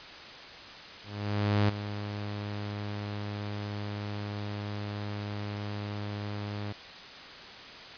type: tone with ADSR envelope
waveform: sawtooth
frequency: 103.2 Hz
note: G#2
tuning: 10 cents flat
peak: -18 dBFS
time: 1.03-6.73 s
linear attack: 660 ms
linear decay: 7 ms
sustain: -12 dB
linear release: 12 ms
effects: white hiss -45 dBFS RMS until 7.97 s + resampled to 11025 Hz